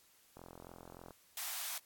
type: click train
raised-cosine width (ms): 1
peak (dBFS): -37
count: 33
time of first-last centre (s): 0.37-1.107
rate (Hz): 43.4
type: high-pass noise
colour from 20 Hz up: white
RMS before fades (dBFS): -41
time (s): 1.37-1.78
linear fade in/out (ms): 2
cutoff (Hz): 630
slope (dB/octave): 96
effects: white hiss -67 dBFS RMS until 1.85 s + AAC 64 kbps